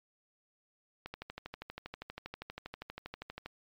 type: click train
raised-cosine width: 0.3 ms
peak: -25 dBFS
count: 31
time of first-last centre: 1.06-3.46 s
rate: 12.5 Hz
effects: MP3 96 kbps